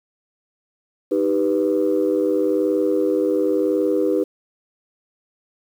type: chord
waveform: sine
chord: Eb augmented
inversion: none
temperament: equal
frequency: 311.1 / 392 / 493.9 Hz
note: Eb4 / G4 / B4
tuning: 0 / 0 / 0 cents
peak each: -20 dBFS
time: 1.11-4.24 s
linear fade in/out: 10 ms
effects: tanh soft clip ceiling -9 dBFS + 8-bit